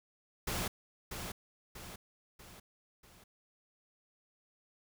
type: noise with echo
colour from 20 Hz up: pink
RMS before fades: -36 dBFS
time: 0.47-0.68 s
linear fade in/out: 5 ms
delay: 640 ms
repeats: 4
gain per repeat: -6 dB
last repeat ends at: 3.24 s
effects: none